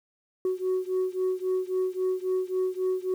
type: beating tone pair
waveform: sine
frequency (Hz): 370 / 373.7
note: F#4 / F#4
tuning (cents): 0 / +17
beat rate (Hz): 3.7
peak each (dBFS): -26 / -27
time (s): 0.45-3.14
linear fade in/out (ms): 2
effects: tanh soft clip ceiling -21 dBFS + 9-bit